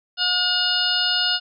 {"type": "harmonic tone", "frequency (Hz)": 720, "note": "F#5", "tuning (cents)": -47, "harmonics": [1, 2, 4, 5, 6, 7], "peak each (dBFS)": [-33, -25, -23, -27, -24, -26], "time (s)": [0.17, 1.4], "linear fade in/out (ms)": 50, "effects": []}